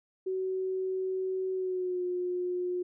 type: tone with pitch glide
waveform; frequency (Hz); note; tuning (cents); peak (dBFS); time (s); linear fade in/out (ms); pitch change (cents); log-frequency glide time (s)
sine; 376 to 359.2; F#4 to F4; +28 to +49; -29; 0.26-2.83; 10; -79; 1.53-2.03
effects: none